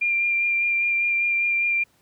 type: tone with vibrato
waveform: sine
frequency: 2388 Hz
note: D7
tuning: 28 cents sharp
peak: -19 dBFS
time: 0.01-1.84 s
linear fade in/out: 10 ms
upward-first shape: sine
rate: 5 Hz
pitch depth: 16 cents each way
effects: pink hiss -62 dBFS RMS until 2.01 s + high-pass 60 Hz 12 dB/octave